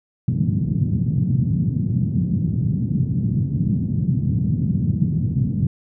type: band-pass noise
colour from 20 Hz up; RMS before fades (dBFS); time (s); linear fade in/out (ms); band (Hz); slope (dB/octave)
pink; -20; 0.28-5.67; 2; 110 to 190; 24
effects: none